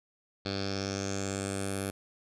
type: tone with low-pass filter sweep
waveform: 10% pulse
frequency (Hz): 98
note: G2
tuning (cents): 0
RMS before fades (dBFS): -34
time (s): 0.45-1.91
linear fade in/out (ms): 10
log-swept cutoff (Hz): 4300 to 11000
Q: 5.3
effects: none